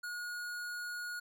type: tone with hard clipping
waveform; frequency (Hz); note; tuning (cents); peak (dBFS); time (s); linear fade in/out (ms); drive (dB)
sine; 1444; F#6; -43; -40; 0.03-1.2; 10; 17
effects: none